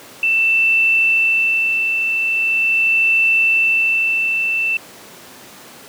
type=tone with tremolo; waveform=sine; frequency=2667 Hz; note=E7; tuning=20 cents sharp; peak=-11 dBFS; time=0.23-4.77 s; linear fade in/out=2 ms; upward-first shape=sine; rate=0.41 Hz; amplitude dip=40%; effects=pink hiss -39 dBFS RMS until 5.88 s + high-pass 200 Hz 12 dB/octave